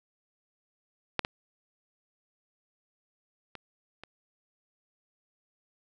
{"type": "clicks", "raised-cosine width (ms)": 0.3, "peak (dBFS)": [-9, -15, -25, -27], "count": 4, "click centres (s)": [1.193, 1.249, 3.553, 4.036], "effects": []}